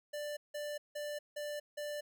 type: tone bursts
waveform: square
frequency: 590 Hz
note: D5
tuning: 8 cents sharp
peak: -39 dBFS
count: 5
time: 0.13-2.01 s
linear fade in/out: 10 ms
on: 240 ms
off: 170 ms
effects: none